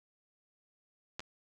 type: clicks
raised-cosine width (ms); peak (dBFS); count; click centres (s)
0.2; -20 / -29; 2; 1.195 / 1.204
effects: none